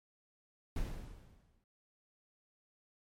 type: noise with exponential decay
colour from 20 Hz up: brown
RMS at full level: -35 dBFS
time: 0.76-1.64 s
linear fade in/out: 2 ms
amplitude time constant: 190 ms
effects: MP3 64 kbps